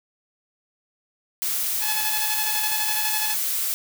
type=noise; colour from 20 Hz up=blue; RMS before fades=-25 dBFS; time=1.42-3.74 s; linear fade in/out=0 ms
type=tone with tremolo; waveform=10% pulse; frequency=858 Hz; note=A5; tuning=44 cents flat; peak=-17 dBFS; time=1.8-3.36 s; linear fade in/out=50 ms; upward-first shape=square; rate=12 Hz; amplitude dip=45%
effects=none